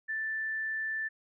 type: tone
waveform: sine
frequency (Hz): 1764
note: A6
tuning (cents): +4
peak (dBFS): -31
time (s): 0.08-1.09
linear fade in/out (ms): 20
effects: none